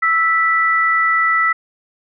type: tone pair together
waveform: sine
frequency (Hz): 1318.5 / 1968.1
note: E6 / B6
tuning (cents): 0 / -7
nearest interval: perfect fifth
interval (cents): 693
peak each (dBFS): -15 / -15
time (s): 0.02-1.53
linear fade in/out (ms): 10
effects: none